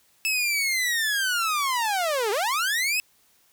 sawtooth linear two-way sweep, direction down then up, 2624 to 390.5 to 2624 Hz, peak -19 dBFS, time 0.25-3 s, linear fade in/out 0 ms, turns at 2.31 s, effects white hiss -62 dBFS RMS until 3.52 s

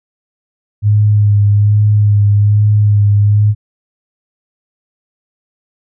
sine tone with vibrato, 103.83 Hz, G#2, in tune, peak -6 dBFS, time 0.82-3.55 s, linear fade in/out 50 ms, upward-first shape sine, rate 1.2 Hz, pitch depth 23 cents each way, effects none

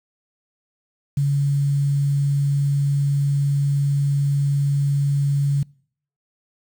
sine tone with quantisation, 141.3 Hz, C#3, 34 cents sharp, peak -16 dBFS, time 1.17-5.63 s, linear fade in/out 5 ms, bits 7, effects noise-tail reverb RT60 0.6 s tail -26 dB re dry

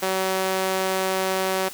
sawtooth tone with high-pass filter, 189.1 Hz, F#3, 38 cents sharp, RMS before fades -24 dBFS, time 0.02-1.69 s, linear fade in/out 10 ms, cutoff 460 Hz, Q 1.1, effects white hiss -39 dBFS RMS until 1.73 s

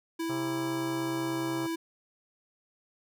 square tone, 329.6 Hz, E4, in tune, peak -31 dBFS, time 0.19-1.76 s, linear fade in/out 10 ms
harmonic tone, 133.2 Hz, C3, 31 cents sharp, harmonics 1 / 3 / 4 / 5 / 6 / 7 / 8 / 9 / 10, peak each -39 / -44 / -45 / -46 / -47 / -47 / -48 / -49 / -49 dBFS, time 0.29-1.67 s, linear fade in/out 10 ms
effects none

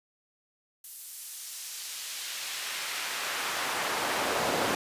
brown noise with high-pass filter sweep, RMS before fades -33 dBFS, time 0.84-4.75 s, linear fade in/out 2 ms, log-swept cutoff 11000 to 420 Hz, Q 0.72, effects resampled to 32000 Hz

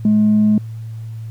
triangle tone with tanh clipping, 212.3 Hz, G#3, 38 cents sharp, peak -10 dBFS, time 0.05-0.58 s, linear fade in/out 2 ms, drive 5 dB, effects added 112 Hz sine -26 dBFS peak until 1.3 s + pink hiss -53 dBFS RMS until 1.3 s

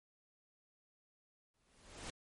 pink noise with exponential growth, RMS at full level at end -43 dBFS, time 1.54-2.1 s, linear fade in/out 1 ms, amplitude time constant 120 ms, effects MP3 48 kbps

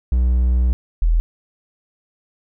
triangle / sine tone pair in turn, 61.74 / 41.21 Hz, B1 / E1, 0 / 0 cents, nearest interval perfect fifth, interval 700 cents, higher first, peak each -11 / -12 dBFS, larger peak first, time 0.12-0.73 / 1.02-1.2 s, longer first, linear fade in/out 0 ms, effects none

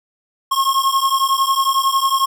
square beating tone pair, 1075 / 1086 Hz, C6 / C#6, +47 / -36 cents, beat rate 11 Hz, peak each -18 dBFS, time 0.51-2.26 s, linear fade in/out 10 ms, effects none

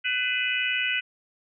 sine tone cluster, 1502 / 2013 / 2458 / 2579 / 2950 Hz, F#6 / B6 / D#7 / E7 / F#7, +26 / +33 / -22 / -39 / -6 cents, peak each -30 dBFS, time 0.04-1.01 s, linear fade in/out 20 ms, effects none

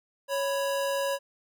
square tone pair together, 554.4 / 987.8 Hz, C#5 / B5, 0 / 0 cents, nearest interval minor seventh, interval 1000 cents, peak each -28 / -34 dBFS, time 0.28-1.19 s, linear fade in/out 50 ms, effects none

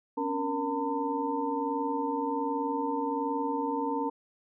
sine tone cluster, 260.9 / 282.2 / 467.8 / 905 / 1007 Hz, C4 / C#4 / A#4 / A5 / B5, -5 / +31 / +6 / +48 / +33 cents, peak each -40 / -32 / -34 / -32 / -39 dBFS, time 0.17-4.1 s, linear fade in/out 10 ms, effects none

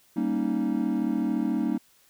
triangle chord, Eb dominant seventh, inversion first, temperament equal, 196 / 233.1 / 277.2 / 311.1 Hz, G3 / Bb3 / Db4 / Eb4, 0 / 0 / 0 / 0 cents, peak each -29 / -26 / -28 / -27 dBFS, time 0.16-1.78 s, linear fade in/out 10 ms, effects white hiss -61 dBFS RMS until 2.09 s

